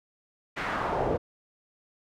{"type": "noise with band-pass filter sweep", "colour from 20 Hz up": "brown", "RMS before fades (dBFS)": -29, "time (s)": [0.56, 1.18], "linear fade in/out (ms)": 20, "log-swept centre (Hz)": [2000, 460], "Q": 2, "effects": []}